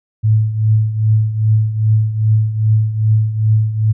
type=tone with tremolo; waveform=sine; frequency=108.9 Hz; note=A2; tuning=17 cents flat; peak=-7 dBFS; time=0.23-3.93 s; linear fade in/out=20 ms; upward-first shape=triangle; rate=2.5 Hz; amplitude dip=75%; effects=none